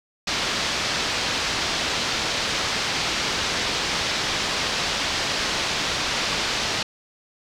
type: low-pass noise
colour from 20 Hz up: white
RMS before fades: -25 dBFS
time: 0.27-6.83 s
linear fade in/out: 5 ms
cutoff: 5300 Hz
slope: 24 dB/octave
effects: none